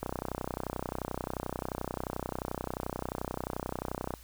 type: click train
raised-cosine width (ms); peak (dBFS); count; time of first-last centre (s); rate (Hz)
1; -19; 130; 0.03-4.138; 31.4
effects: added 58 Hz sine -52 dBFS peak until 4.23 s + white hiss -56 dBFS RMS until 4.23 s